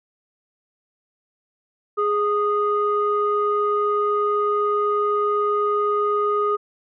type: tone pair together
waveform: sine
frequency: 415.3 / 1238 Hz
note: G#4 / D#6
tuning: 0 / -9 cents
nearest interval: octave + perfect fifth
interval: 1891 cents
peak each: -20 dBFS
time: 1.97-6.57 s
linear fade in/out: 20 ms
effects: tanh soft clip ceiling -10 dBFS